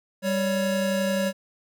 square tone pair together, 196.49 / 558 Hz, G3 / C#5, +4 / +11 cents, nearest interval octave + tritone, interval 1807 cents, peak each -26 dBFS, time 0.22-1.33 s, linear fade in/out 50 ms, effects none

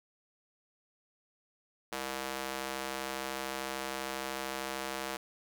square tone with high-pass filter, 66.5 Hz, C2, 29 cents sharp, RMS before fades -38 dBFS, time 1.92-5.17 s, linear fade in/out 5 ms, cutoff 500 Hz, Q 0.6, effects none

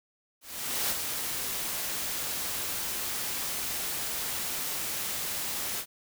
white noise with ADSR envelope, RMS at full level -28 dBFS, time 0.41-5.86 s, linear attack 490 ms, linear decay 39 ms, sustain -5 dB, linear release 72 ms, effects none

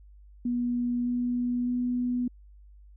sine tone with pitch steps, 242.7 / 244.5 / 246.4 Hz, B3 / B3 / B3, -30 / -17 / -4 cents, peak -25 dBFS, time 0.45-2.28 s, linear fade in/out 5 ms, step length 610 ms, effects added 50 Hz sine -49 dBFS peak until 2.96 s

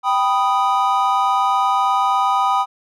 triangle chord, G augmented, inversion none, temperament equal, 784 / 987.8 / 1244.5 Hz, G5 / B5 / D#6, 0 / 0 / 0 cents, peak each -17 dBFS, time 0.03-2.66 s, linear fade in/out 50 ms, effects none

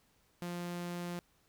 sawtooth tone, 174.9 Hz, F3, 3 cents sharp, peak -34 dBFS, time 0.42-1.19 s, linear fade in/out 0 ms, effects pink hiss -71 dBFS RMS until 1.48 s

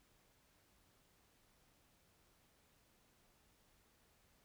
silence, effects pink hiss -73 dBFS RMS until 4.44 s

